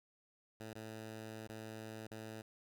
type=tone with dropouts; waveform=10% pulse; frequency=110 Hz; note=A2; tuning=in tune; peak=-38 dBFS; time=0.6-2.42 s; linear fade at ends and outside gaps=5 ms; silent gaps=0.733-0.753 / 1.474-1.491 / 2.07-2.112 s; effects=none